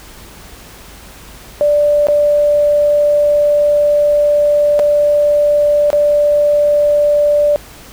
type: tone with dropouts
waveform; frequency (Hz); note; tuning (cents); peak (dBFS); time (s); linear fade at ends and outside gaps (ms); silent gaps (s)
sine; 587.3; D5; 0; -8; 1.61-7.56; 0; 2.07-2.085 / 4.792-4.796 / 5.903-5.93
effects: added 50 Hz sine -41 dBFS peak until 7.92 s + pink hiss -37 dBFS RMS until 7.92 s